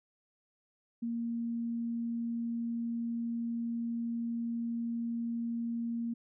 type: tone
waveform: sine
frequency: 233.1 Hz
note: A#3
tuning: in tune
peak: -32 dBFS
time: 1.02-6.14 s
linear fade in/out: 10 ms
effects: none